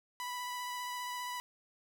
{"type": "tone with vibrato", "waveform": "sawtooth", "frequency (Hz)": 987.8, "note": "B5", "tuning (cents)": 0, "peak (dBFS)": -34, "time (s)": [0.2, 1.4], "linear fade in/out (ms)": 0, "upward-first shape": "sine", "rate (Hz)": 15, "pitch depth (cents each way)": 13, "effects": []}